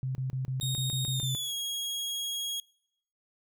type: tone bursts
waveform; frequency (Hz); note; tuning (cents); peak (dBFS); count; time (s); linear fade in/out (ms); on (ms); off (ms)
sine; 130.81; C3; 0; -29; 9; 0.03-1.35; 0; 120; 30
type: tone with pitch glide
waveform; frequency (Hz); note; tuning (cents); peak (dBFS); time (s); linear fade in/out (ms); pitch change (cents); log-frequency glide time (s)
sawtooth; 3721 to 3296; A#7 to G#7; -4 to -14; -29; 0.61-2.6; 2; -210; 1.11-1.54
effects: noise-tail reverb RT60 0.8 s tail -25 dB re dry